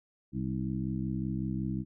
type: harmonic tone with a mistuned harmonic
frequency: 65.4 Hz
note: C2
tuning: in tune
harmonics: 1 / 2 / 3 / 4 / 5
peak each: -41 / -35 / -34 / -40 / -39 dBFS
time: 0.32-1.85 s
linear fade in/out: 50 ms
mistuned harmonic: 5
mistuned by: -40 cents
effects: none